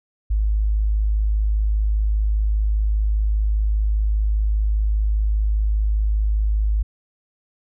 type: tone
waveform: sine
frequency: 52.5 Hz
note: G#1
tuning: 19 cents sharp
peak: -16 dBFS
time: 0.3-6.83 s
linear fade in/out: 10 ms
effects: none